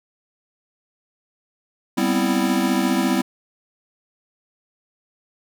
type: chord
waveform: square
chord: C major seventh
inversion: second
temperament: equal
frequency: 196 / 246.9 / 261.6 / 329.6 Hz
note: G3 / B3 / C4 / E4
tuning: 0 / 0 / 0 / 0 cents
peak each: -24 dBFS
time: 1.97-3.22 s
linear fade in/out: 10 ms
effects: none